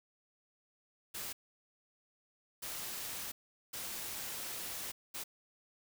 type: noise bursts at uneven times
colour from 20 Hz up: white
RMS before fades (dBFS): -42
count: 4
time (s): 1.14-1.33 / 2.62-3.32 / 3.73-4.92 / 5.14-5.24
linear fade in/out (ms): 10
effects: none